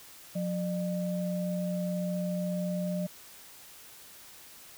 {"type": "tone pair together", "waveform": "sine", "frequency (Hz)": [179.27, 603], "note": ["F3", "D5"], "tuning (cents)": [46, 46], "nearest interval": "octave + major sixth", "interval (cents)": 2100, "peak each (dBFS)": [-30, -35], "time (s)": [0.35, 3.07], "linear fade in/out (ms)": 10, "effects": ["white hiss -51 dBFS RMS until 4.77 s"]}